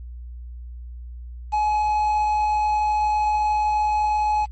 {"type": "tone with quantisation", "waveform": "triangle", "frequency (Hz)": 846, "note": "G#5", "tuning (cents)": 32, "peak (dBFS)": -16, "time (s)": [1.52, 4.46], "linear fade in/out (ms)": 20, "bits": 7, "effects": ["added 60 Hz sine -33 dBFS peak until 4.51 s", "MP3 32 kbps"]}